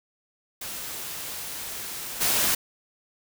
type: noise with level steps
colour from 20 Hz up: white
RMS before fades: -35 / -23 dBFS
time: 0.61-2.55 s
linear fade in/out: 5 ms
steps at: 2.2 s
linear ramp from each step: 20 ms
effects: none